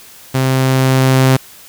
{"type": "tone with level ramp", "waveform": "sawtooth", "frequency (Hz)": 131.4, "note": "C3", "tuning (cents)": 8, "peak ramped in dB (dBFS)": [-8, -3], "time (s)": [0.34, 1.37], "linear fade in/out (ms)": 10, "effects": ["white hiss -39 dBFS RMS until 1.68 s"]}